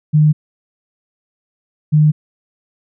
sine tone pair in turn, 152.1 / 152.1 Hz, D#3 / D#3, -39 / -39 cents, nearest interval unison, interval 0 cents, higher neither, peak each -7 dBFS, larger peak neither, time 0.13-0.33 / 1.92-2.12 s, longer neither, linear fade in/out 20 ms, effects none

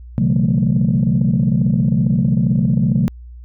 sine tone cluster, 125.7 / 141.1 / 168.1 / 190.4 / 223.2 Hz, B2 / C#3 / E3 / F#3 / A3, +31 / +31 / +34 / +50 / +25 cents, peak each -18 dBFS, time 0.18-3.08 s, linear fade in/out 0 ms, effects tanh soft clip ceiling -6 dBFS + added 60 Hz sine -33 dBFS peak until 3.44 s

